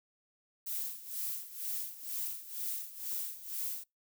violet noise with tremolo, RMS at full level -36 dBFS, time 0.66-3.84 s, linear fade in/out 10 ms, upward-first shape sine, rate 2.1 Hz, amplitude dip 80%, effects noise-tail reverb RT60 0.2 s tail -25 dB re dry

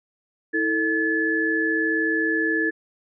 sine tone cluster, 324.3 / 443 / 1722 Hz, E4 / A4 / A6, -28 / +12 / -38 cents, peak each -24 / -28 / -22 dBFS, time 0.53-2.71 s, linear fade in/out 20 ms, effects none

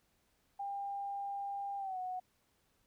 sine tone with pitch glide, 799 to 736.9 Hz, G5 to F#5, +33 to -7 cents, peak -37 dBFS, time 0.59-2.2 s, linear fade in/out 10 ms, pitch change -140 cents, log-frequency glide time 1.78-1.98 s, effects pink hiss -75 dBFS RMS until 2.86 s

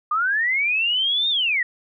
sine linear two-way sweep, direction up then down, 1184 to 3700 to 1847 Hz, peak -18 dBFS, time 0.11-1.63 s, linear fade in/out 5 ms, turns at 1.29 s, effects none

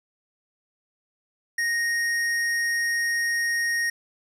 square tone, 1864.7 Hz, A#6, in tune, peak -23 dBFS, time 1.58-3.9 s, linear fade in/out 5 ms, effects low-pass 11000 Hz 12 dB/octave + 10-bit

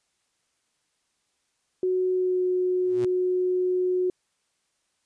sine tone with pitch glide, 369 to 365.2 Hz, F#4 to F#4, -5 to -23 cents, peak -21 dBFS, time 1.83-4.1 s, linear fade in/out 2 ms, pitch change -18 cents, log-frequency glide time 2.12-2.43 s
sawtooth tone with exponential growth, 120 Hz, B2, 49 cents flat, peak -28 dBFS, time 2.8-3.05 s, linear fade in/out 5 ms, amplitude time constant 53 ms
effects white hiss -73 dBFS RMS until 5.05 s + resampled to 22050 Hz

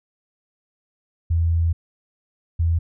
sine tone pair in turn, 83.3 / 83.3 Hz, E2 / E2, +19 / +19 cents, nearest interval unison, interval 0 cents, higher neither, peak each -16 dBFS, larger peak neither, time 1.3-1.73 / 2.59-2.79 s, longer first, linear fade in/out 10 ms, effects none

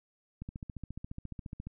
click train, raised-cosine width 5 ms, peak -28 dBFS, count 19, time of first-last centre 0.42-1.67 s, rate 14.4 Hz, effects none

